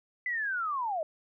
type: linear sweep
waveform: sine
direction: down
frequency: 2022 to 598 Hz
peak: -29 dBFS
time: 0.26-1.03 s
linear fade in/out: 2 ms
effects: none